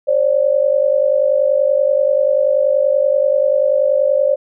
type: tone pair together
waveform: sine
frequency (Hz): 536.6 / 587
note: C5 / D5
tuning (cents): +44 / -1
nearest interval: major second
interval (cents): 155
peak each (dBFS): -14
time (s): 0.07-4.36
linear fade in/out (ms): 20
effects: none